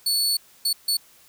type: tone bursts at uneven times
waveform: sawtooth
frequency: 4435 Hz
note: C#8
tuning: in tune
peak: -17 dBFS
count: 3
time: 0.06-0.37 / 0.65-0.73 / 0.88-0.97 s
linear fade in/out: 5 ms
effects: white hiss -54 dBFS RMS until 1.28 s

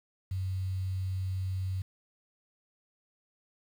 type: tone with quantisation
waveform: sine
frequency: 94 Hz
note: F#2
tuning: 28 cents sharp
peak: -30 dBFS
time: 0.31-1.82 s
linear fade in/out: 5 ms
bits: 9
effects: none

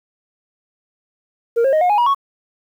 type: tone with pitch steps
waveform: sine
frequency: 466.2 / 538.6 / 622.3 / 719 / 830.7 / 959.7 / 1108.8 Hz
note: A#4 / C#5 / D#5 / F#5 / G#5 / B5 / C#6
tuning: 0 / -50 / 0 / -50 / 0 / -50 / 0 cents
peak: -9 dBFS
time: 1.56-2.148 s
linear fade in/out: 20 ms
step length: 84 ms
effects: tanh soft clip ceiling -11 dBFS + 8-bit

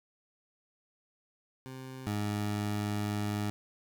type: tone pair in turn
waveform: 20% pulse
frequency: 130.81 / 103.97 Hz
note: C3 / G#2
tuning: 0 / +2 cents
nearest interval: major third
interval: 398 cents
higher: first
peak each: -37 / -26 dBFS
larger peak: second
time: 1.66-2.07 / 2.07-3.5 s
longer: second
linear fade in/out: 0 ms
effects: none

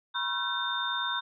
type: tone cluster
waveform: sine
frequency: 971 / 1080 / 1361 / 1533 / 3629 Hz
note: B5 / C#6 / F6 / G6 / A#7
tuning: -30 / -45 / -45 / -39 / -47 cents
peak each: -35 / -37 / -39 / -34 / -32 dBFS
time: 0.14-1.21 s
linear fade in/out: 20 ms
effects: none

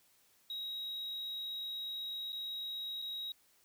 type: tone with dropouts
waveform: triangle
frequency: 3814 Hz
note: A#7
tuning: 39 cents sharp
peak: -37 dBFS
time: 0.5-3.32 s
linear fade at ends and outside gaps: 2 ms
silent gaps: 2.322-2.328 / 3.018-3.022 s
effects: white hiss -69 dBFS RMS until 3.64 s

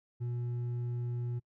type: tone with hard clipping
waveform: sine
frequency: 120.7 Hz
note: B2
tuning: 39 cents flat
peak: -34 dBFS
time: 0.2-1.4 s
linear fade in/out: 20 ms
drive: 4 dB
effects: noise-tail reverb RT60 0.1 s tail -26 dB re dry

